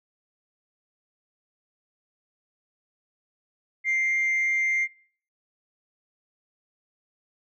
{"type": "tone with frequency modulation", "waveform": "sine", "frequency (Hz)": 2101, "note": "C7", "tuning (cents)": 7, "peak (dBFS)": -20, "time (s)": [3.84, 4.88], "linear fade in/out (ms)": 50, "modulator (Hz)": 174, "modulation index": 0.2, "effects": ["noise-tail reverb RT60 0.5 s tail -20 dB re dry", "tanh soft clip ceiling -19 dBFS"]}